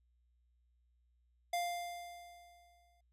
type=tone with exponential decay; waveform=square; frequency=698.5 Hz; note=F5; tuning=in tune; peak=-33 dBFS; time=1.53-3.01 s; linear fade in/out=5 ms; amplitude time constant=320 ms; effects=added 60 Hz sine -70 dBFS peak until 3.12 s + resampled to 32000 Hz